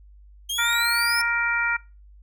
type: exponential sweep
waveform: sawtooth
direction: up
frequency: 3168 to 5350 Hz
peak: -22 dBFS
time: 0.49-1.22 s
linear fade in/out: 10 ms
type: harmonic tone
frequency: 469.1 Hz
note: A#4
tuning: 11 cents sharp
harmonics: 2 / 3 / 4 / 5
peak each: -31 / -23 / -28 / -28 dBFS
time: 0.58-1.77 s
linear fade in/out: 10 ms
type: click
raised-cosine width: 0.2 ms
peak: -23 dBFS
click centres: 0.729 s
effects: noise-tail reverb RT60 0.3 s tail -23 dB re dry + added 50 Hz sine -46 dBFS peak until 2.22 s